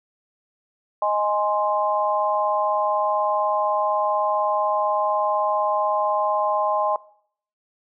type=chord; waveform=sine; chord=Ab major; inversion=second; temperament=equal; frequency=622.3 / 830.6 / 1046.5 Hz; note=Eb5 / Ab5 / C6; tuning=0 / 0 / 0 cents; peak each=-23 dBFS; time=1.02-6.96 s; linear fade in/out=2 ms; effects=noise-tail reverb RT60 0.6 s tail -20 dB re dry